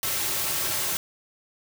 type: noise with comb filter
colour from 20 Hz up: white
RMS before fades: -27 dBFS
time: 0.03-0.97 s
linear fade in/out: 0 ms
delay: 4.1 ms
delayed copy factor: -0.55
effects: none